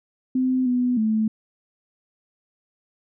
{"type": "tone with pitch steps", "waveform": "sine", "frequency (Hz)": [257.3, 248, 218.3], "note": ["C4", "B3", "A3"], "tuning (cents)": [-29, 7, -13], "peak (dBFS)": -18, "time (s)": [0.35, 1.28], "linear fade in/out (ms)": 5, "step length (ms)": 310, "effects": []}